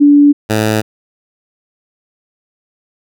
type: tone pair in turn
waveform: sine / 10% pulse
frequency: 289 / 108.25 Hz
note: D4 / A2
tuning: -28 / -28 cents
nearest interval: octave + perfect fourth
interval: 1700 cents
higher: first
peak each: -3 dBFS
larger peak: neither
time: 0-0.33 / 0.49-0.82 s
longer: neither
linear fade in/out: 20 ms
effects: none